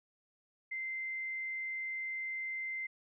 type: tone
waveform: sine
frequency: 2080 Hz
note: C7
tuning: 11 cents flat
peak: -36 dBFS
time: 0.71-2.87 s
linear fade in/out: 10 ms
effects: none